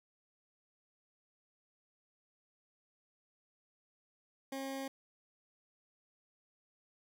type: tone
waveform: 20% pulse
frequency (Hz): 270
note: C#4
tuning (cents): -45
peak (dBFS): -34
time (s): 4.52-4.88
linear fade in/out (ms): 5
effects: none